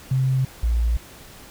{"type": "tone pair in turn", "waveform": "sine", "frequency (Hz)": [131.4, 57.93], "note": ["C3", "A#1"], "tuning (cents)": [8, -10], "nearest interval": "octave + major second", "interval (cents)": 1418, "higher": "first", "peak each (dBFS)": -17, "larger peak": "neither", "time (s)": [[0.11, 0.45], [0.63, 0.97]], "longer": "neither", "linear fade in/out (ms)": 5, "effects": ["pink hiss -44 dBFS RMS until 1.5 s"]}